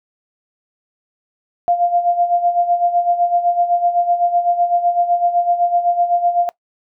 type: tone with tremolo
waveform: sine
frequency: 698.5 Hz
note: F5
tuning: in tune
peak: -10 dBFS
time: 1.68-6.49 s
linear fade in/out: 0 ms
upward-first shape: sine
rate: 7.9 Hz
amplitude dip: 70%
effects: noise-tail reverb RT60 0.1 s tail -21 dB re dry